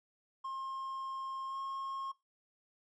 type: tone with pitch glide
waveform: triangle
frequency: 1067 to 1079.4 Hz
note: C6 to C#6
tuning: +34 to -46 cents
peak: -36 dBFS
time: 0.44-2.12 s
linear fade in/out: 10 ms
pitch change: +20 cents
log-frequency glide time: 1.47-1.57 s
effects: noise-tail reverb RT60 0.2 s tail -17 dB re dry + resampled to 22050 Hz